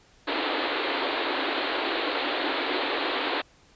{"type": "band-pass noise", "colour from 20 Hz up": "pink", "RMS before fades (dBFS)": -28, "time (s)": [0.27, 3.42], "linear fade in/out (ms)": 10, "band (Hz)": [270, 4300], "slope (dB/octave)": 96, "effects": ["pink hiss -58 dBFS RMS until 3.75 s", "resampled to 16000 Hz"]}